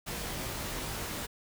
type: noise with comb filter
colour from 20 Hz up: pink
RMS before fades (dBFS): -37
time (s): 0.06-1.27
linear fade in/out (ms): 20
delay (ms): 19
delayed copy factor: +0.6
effects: none